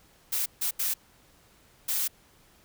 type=noise bursts at uneven times; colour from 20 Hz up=blue; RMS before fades=-28 dBFS; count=4; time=0.32-0.46 / 0.61-0.71 / 0.79-0.94 / 1.88-2.08 s; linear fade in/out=10 ms; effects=pink hiss -60 dBFS RMS until 2.64 s